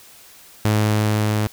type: tone with level ramp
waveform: sawtooth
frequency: 106.6 Hz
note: G#2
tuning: 46 cents sharp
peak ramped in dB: -11 to -14 dBFS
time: 0.65-1.47 s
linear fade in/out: 0 ms
effects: white hiss -46 dBFS RMS until 1.52 s